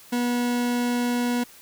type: tone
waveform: 40% pulse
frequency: 242.8 Hz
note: B3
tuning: 29 cents flat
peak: -21 dBFS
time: 0.12-1.44 s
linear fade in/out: 10 ms
effects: white hiss -49 dBFS RMS until 1.61 s

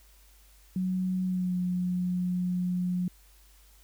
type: tone with pitch glide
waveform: sine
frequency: 185 to 180.05 Hz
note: F#3 to F#3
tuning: 0 to -47 cents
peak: -26 dBFS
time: 0.76-3.08 s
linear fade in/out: 2 ms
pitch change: -47 cents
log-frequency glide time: 1.25-1.57 s
effects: added 50 Hz sine -56 dBFS peak until 3.83 s + white hiss -61 dBFS RMS until 3.83 s

